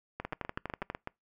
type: two click trains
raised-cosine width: 0.5 ms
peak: -20 / -21 dBFS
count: 9 / 8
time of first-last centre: 0.25-0.9 / 0.2-1.074 s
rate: 12.3 / 8.01 Hz
effects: noise-tail reverb RT60 0.2 s tail -25 dB re dry